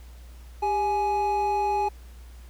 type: tone pair together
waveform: triangle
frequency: 397.7 / 836.6 Hz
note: G4 / G#5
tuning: +25 / +12 cents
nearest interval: octave + minor second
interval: 1287 cents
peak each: -27 / -21 dBFS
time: 0.62-1.89 s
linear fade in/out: 10 ms
effects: added 60 Hz sine -42 dBFS peak until 2.49 s + pink hiss -56 dBFS RMS until 2.49 s